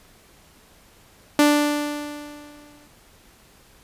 sawtooth tone with exponential decay, 294.2 Hz, D4, 3 cents sharp, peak -8 dBFS, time 1.39-2.87 s, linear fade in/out 2 ms, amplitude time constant 320 ms, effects pink hiss -53 dBFS RMS until 3.83 s + resampled to 32000 Hz

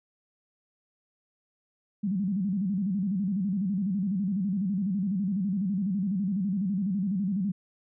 sine tone with vibrato, 193.5 Hz, G3, 22 cents flat, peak -25 dBFS, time 2.03-7.52 s, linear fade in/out 10 ms, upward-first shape square, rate 12 Hz, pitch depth 120 cents each way, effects none

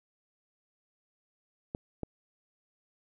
clicks, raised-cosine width 2 ms, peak -21 dBFS, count 2, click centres 1.749 / 2.033 s, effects none

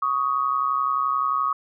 sine tone pair together, 1118.5 / 1250 Hz, C#6 / D#6, +15 / +8 cents, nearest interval major second, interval 193 cents, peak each -23 dBFS, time 0.02-1.53 s, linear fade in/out 5 ms, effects none

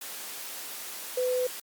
sine tone in noise, 503 Hz, B4, 32 cents sharp, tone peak -24 dBFS, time 1.17-1.47 s, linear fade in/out 5 ms, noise white, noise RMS -39 dBFS, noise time 0.01-1.6 s, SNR +12 dB, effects high-pass 300 Hz 12 dB/octave + Opus 48 kbps

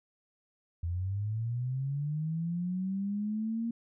sine linear sweep, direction up, 82.6 to 233.6 Hz, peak -30 dBFS, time 0.83-3.71 s, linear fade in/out 5 ms, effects none

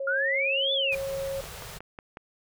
sine tone, 545 Hz, C#5, 29 cents flat, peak -29 dBFS, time 0-1.41 s, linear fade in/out 5 ms
sine exponential two-way sweep, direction up then down, 1391 to 3536 to 2388 Hz, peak -24 dBFS, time 0.07-0.95 s, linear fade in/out 5 ms, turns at 0.73 s
pink band-stop noise, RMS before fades -41 dBFS, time 0.91-1.79 s, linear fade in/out 20 ms, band 190 to 380 Hz, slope 96 dB/octave
click train, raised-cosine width 0.5 ms, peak -25 dBFS, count 5, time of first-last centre 1.44-2.171 s, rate 5.47 Hz
effects none

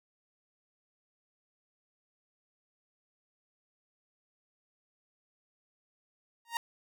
sawtooth tone with exponential growth, 932.3 Hz, A#5, in tune, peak -23 dBFS, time 6.45-6.57 s, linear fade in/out 1 ms, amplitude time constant 24 ms, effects none

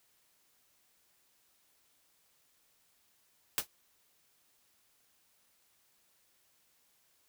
white noise with exponential decay, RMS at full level -26 dBFS, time 3.58-3.67 s, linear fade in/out 0 ms, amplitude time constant 18 ms, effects white hiss -71 dBFS RMS until 7.28 s

